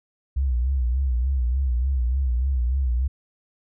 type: tone with vibrato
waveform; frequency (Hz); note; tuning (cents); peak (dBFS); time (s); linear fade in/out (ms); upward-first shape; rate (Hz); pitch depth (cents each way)
sine; 63.8; C2; -43; -19; 0.36-3.08; 10; sine; 3.4; 120
effects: none